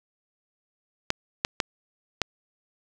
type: clicks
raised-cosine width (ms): 0.2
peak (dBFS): -5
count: 4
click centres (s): 1.104 / 1.449 / 1.602 / 2.217
effects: none